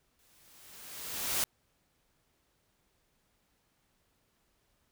white noise with exponential growth, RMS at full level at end -29 dBFS, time 0.19-1.44 s, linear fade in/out 0 ms, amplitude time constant 270 ms, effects pink hiss -74 dBFS RMS until 4.91 s

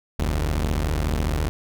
sawtooth tone pair together, 44.89 / 75.5 Hz, F1 / D2, +48 / +48 cents, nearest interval major sixth, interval 900 cents, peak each -20 dBFS, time 0.19-1.49 s, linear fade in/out 0 ms, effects none

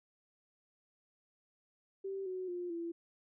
sine tone with pitch steps, 388.5 / 370.7 / 353.8 / 337.6 Hz, G4 / F#4 / F4 / E4, -16 / +3 / +23 / +41 cents, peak -37 dBFS, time 2.04-2.92 s, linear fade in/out 10 ms, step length 220 ms, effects none

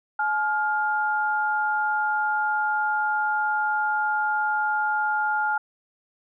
sine tone pair together, 851 / 1407.8 Hz, G#5 / F6, +42 / +13 cents, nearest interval major sixth, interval 871 cents, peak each -24 dBFS, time 0.19-5.58 s, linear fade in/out 5 ms, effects none

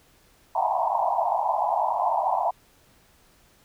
pink band-pass noise, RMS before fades -24 dBFS, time 0.55-2.51 s, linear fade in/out 5 ms, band 650 to 1000 Hz, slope 96 dB/octave, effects pink hiss -59 dBFS RMS until 3.64 s

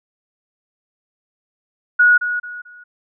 sine tone with echo, 1456 Hz, F#6, 28 cents flat, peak -8 dBFS, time 1.99-2.18 s, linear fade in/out 10 ms, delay 220 ms, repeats 3, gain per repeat -10 dB, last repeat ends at 2.84 s, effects none

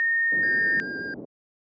sine tone with pitch glide, 1837 to 1825.4 Hz, A#6 to A#6, -26 to -37 cents, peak -20 dBFS, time 0-0.8 s, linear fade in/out 0 ms, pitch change -11 cents, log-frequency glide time 0.42-0.68 s
white low-pass noise, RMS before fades -35 dBFS, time 0.32-1.25 s, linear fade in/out 2 ms, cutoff 410 Hz, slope 24 dB/octave
triangle tone with vibrato, 1605 Hz, G6, 40 cents sharp, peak -29 dBFS, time 0.43-1.14 s, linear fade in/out 2 ms, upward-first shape sine, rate 6.9 Hz, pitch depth 12 cents each way
effects high-pass 200 Hz 12 dB/octave + resampled to 16000 Hz

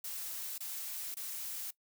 blue noise bursts, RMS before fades -41 dBFS, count 3, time 0.04-1.708 s, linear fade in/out 5 ms, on 540 ms, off 24 ms, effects noise-tail reverb RT60 0.1 s tail -20 dB re dry

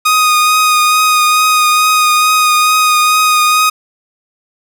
sawtooth tone with vibrato, 1242 Hz, D#6, 3 cents flat, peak -4 dBFS, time 0.05-3.7 s, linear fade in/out 10 ms, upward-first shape triangle, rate 2.3 Hz, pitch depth 19 cents each way, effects none

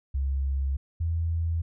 sine tone pair in turn, 68 / 82.84 Hz, C#2 / E2, -33 / +9 cents, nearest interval minor third, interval 342 cents, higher second, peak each -24 dBFS, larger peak neither, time 0.14-0.77 / 1-1.62 s, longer first, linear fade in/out 10 ms, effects none

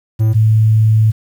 triangle / sine tone pair in turn, 110 / 109.5 Hz, A2 / A2, 0 / -8 cents, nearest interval unison, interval 8 cents, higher first, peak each -7 dBFS, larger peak neither, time 0.19-0.34 / 0.34-1.12 s, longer second, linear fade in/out 20 ms, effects 7-bit

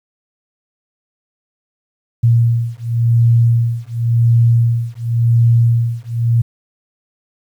sine beating tone pair, 116.54 / 117.46 Hz, A#2 / A#2, 0 / +14 cents, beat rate 0.92 Hz, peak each -13 dBFS, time 2.23-6.42 s, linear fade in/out 10 ms, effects 8-bit

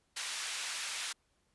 pink band-pass noise, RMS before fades -39 dBFS, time 0.16-1.13 s, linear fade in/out 10 ms, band 1800 to 10000 Hz, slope 12 dB/octave, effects pink hiss -75 dBFS RMS until 1.54 s + resampled to 24000 Hz

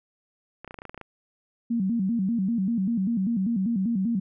clicks, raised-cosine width 0.5 ms, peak -24 dBFS, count 11, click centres 0.646 / 0.677 / 0.709 / 0.743 / 0.788 / 0.819 / 0.853 / 0.895 / 0.945 / 0.977 / 1.013 s
sine tone with vibrato, 210.5 Hz, G#3, 24 cents sharp, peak -22 dBFS, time 1.7-4.2 s, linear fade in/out 10 ms, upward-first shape square, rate 5.1 Hz, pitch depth 180 cents each way
effects none

